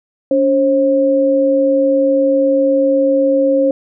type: tone pair together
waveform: sine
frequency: 284 / 536.1 Hz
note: C#4 / C5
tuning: +42 / +42 cents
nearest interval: major seventh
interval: 1100 cents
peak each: -15 / -11 dBFS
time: 0.31-3.71 s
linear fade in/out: 2 ms
effects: none